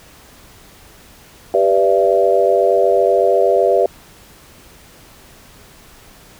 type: chord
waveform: sine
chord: E minor seventh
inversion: first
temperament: equal with one note detuned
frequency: 392 / 493.9 / 587.3 / 675.4 Hz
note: G4 / B4 / D5 / E5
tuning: 0 / 0 / 0 / +42 cents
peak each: -16 dBFS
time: 1.54-3.86 s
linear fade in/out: 2 ms
effects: pink hiss -44 dBFS RMS until 6.39 s